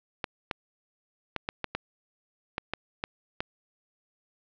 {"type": "clicks", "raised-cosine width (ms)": 0.3, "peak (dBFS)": -13, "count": 10, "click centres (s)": [0.242, 0.512, 1.363, 1.489, 1.643, 1.75, 2.581, 2.736, 3.039, 3.405], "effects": ["low-pass 4000 Hz 12 dB/octave"]}